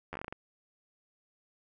slowing click train, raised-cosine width 0.5 ms, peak -24 dBFS, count 9, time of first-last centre 0.13-0.325 s, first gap 11 ms, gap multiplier 1.22, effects none

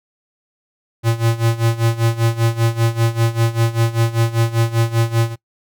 square tone with tremolo, 115 Hz, A#2, 23 cents flat, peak -12 dBFS, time 1.03-5.36 s, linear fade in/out 50 ms, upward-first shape sine, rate 5.1 Hz, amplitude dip 85%, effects noise-tail reverb RT60 0.1 s tail -22 dB re dry

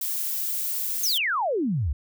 violet noise, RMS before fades -28 dBFS, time 0.01-1.18 s, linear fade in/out 5 ms
sine exponential sweep, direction down, 6645 to 61.74 Hz, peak -22 dBFS, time 1.03-1.93 s, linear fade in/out 5 ms
effects none

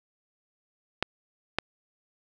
clicks, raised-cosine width 0.3 ms, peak -8 dBFS, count 2, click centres 1.026 / 1.586 s, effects none

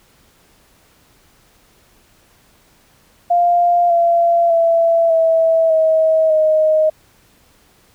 sine tone with pitch steps, 698.5 / 682.9 / 667.7 / 652.9 / 638.3 / 624.1 Hz, F5 / F5 / E5 / E5 / D#5 / D#5, 0 / -39 / +22 / -17 / +44 / +5 cents, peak -10 dBFS, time 3.3-6.9 s, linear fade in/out 10 ms, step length 600 ms, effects pink hiss -53 dBFS RMS until 7.94 s

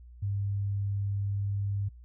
sine tone, 100.1 Hz, G2, 37 cents sharp, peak -28 dBFS, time 0.22-1.89 s, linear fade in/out 10 ms, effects noise-tail reverb RT60 0.1 s tail -24 dB re dry + added 60 Hz sine -47 dBFS peak until 2.04 s

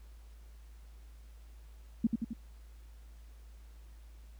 sine tone with echo, 227.4 Hz, A#3, 43 cents flat, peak -23 dBFS, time 2.04-2.07 s, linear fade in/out 5 ms, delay 88 ms, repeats 3, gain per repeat -4 dB, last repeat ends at 2.334 s, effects added 55 Hz sine -50 dBFS peak until 4.39 s + pink hiss -67 dBFS RMS until 4.39 s

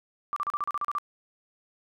sine tone bursts, 1174.7 Hz, D6, in tune, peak -26 dBFS, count 10, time 0.33-0.984 s, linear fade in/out 0 ms, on 33 ms, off 36 ms, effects none

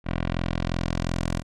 10% pulse tone with low-pass filter sweep, 42.8 Hz, F1, 34 cents flat, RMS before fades -27 dBFS, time 0.04-1.43 s, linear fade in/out 50 ms, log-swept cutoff 2500 to 8900 Hz, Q 1.1, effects none

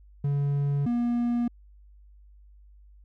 triangle tone pair in turn, 142.1 / 239 Hz, C#3 / A#3, +43 / +43 cents, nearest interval major sixth, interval 900 cents, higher second, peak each -21 dBFS, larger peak neither, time 0.24-0.86 / 0.86-1.48 s, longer neither, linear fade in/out 5 ms, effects added 50 Hz sine -50 dBFS peak until 3.04 s

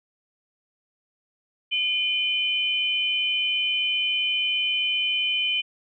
sine tone pair together, 2417 / 3045 Hz, D7 / F#7, +49 / +49 cents, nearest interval major third, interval 400 cents, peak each -26 / -23 dBFS, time 1.71-5.62 s, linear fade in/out 20 ms, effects none

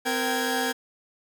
sawtooth tone cluster, 257.4 / 465.8 / 776 / 1656 Hz, C4 / A#4 / G5 / G#6, -28 / -1 / -18 / -5 cents, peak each -26 dBFS, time 0.05-0.73 s, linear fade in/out 20 ms, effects none

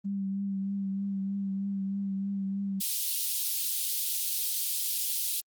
sine tone with vibrato, 196.3 Hz, G3, 3 cents sharp, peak -29 dBFS, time 0.04-2.81 s, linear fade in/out 20 ms, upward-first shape triangle, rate 3.2 Hz, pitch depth 29 cents each way
white high-pass noise, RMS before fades -30 dBFS, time 2.8-5.41 s, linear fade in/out 10 ms, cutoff 3300 Hz, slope 24 dB/octave
effects Opus 32 kbps

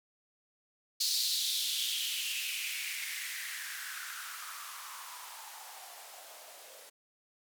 violet noise with band-pass filter sweep, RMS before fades -38 dBFS, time 1-6.9 s, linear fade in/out 10 ms, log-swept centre 4500 to 520 Hz, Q 4.5, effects none

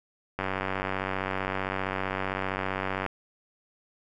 click train, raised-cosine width 0.5 ms, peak -14 dBFS, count 256, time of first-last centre 0.39-3.063 s, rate 95.4 Hz, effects none

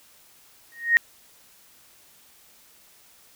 sine tone with exponential growth, 1864.7 Hz, A#6, in tune, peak -10 dBFS, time 0.72-0.97 s, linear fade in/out 0 ms, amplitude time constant 53 ms, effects white hiss -55 dBFS RMS until 3.35 s

